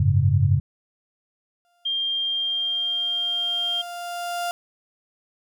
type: chord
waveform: sine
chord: F# suspended second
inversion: none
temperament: equal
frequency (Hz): 92.5 / 103.83 / 138.59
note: F#2 / G#2 / C#3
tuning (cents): 0 / 0 / 0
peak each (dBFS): -20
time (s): 0-0.6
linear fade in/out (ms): 5
type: tone with exponential growth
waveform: 35% pulse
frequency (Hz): 698.5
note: F5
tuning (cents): 0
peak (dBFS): -22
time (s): 1.65-4.51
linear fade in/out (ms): 0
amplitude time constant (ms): 620
type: tone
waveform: sine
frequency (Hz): 3196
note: G7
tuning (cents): +33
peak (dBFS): -22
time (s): 1.85-3.82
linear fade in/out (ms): 10
effects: none